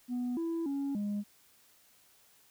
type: tone with pitch steps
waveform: sine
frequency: 246.2 / 332 / 278.7 / 205.3 Hz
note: B3 / E4 / C#4 / G#3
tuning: -5 / +12 / +9 / -20 cents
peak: -29 dBFS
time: 0.08-1.24 s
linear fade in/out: 50 ms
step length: 290 ms
effects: tanh soft clip ceiling -30 dBFS + white hiss -64 dBFS RMS until 2.5 s